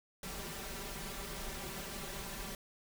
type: noise with comb filter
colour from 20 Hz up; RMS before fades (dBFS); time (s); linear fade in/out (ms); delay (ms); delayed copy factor
pink; -43; 0.23-2.55; 2; 5.1; +1
effects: none